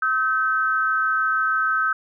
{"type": "tone pair together", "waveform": "sine", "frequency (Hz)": [1287, 1540.7], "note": ["E6", "G6"], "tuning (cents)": [-42, -30], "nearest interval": "minor third", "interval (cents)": 312, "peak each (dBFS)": -21, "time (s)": [0.02, 1.93], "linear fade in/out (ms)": 5, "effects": []}